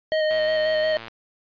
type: tone with vibrato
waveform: square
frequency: 622.3 Hz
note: D#5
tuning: in tune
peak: -20 dBFS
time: 0.12-0.97 s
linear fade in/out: 0 ms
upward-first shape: square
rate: 5.6 Hz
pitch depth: 14 cents each way
type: click train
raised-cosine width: 0.3 ms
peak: -21 dBFS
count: 89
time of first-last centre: 0.31-1.082 s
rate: 114 Hz
effects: resampled to 11025 Hz